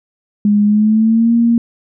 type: tone with pitch glide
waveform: sine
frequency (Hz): 206.8 to 233.5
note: G#3 to A#3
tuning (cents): -7 to +3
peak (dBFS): -8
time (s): 0.45-1.58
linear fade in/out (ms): 2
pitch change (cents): +210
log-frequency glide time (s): 0.65-1.33
effects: none